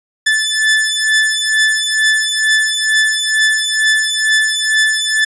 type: beating tone pair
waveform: sawtooth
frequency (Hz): 1746 / 1748.2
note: A6 / A6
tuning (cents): -14 / -12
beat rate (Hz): 2.2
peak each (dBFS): -11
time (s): 0.26-5.25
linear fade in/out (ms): 10
effects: resampled to 24000 Hz